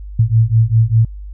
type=beating tone pair; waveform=sine; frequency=110 / 115 Hz; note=A2 / A#2; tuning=0 / -23 cents; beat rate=5 Hz; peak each=-12 dBFS; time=0.19-1.05 s; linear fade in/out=5 ms; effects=added 50 Hz sine -27 dBFS peak until 1.33 s